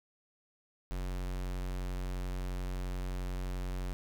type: tone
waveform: square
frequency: 45.73 Hz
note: F#1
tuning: 20 cents flat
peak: -35 dBFS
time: 0.91-3.93 s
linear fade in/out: 0 ms
effects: none